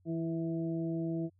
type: harmonic tone with a mistuned harmonic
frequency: 163.9 Hz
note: E3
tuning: 10 cents flat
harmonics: 1 / 2 / 3 / 4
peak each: -35 / -34 / -50 / -44 dBFS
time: 0.05-1.3 s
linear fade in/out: 50 ms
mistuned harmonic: 2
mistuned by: +15 cents
effects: added 92 Hz sine -65 dBFS peak until 1.39 s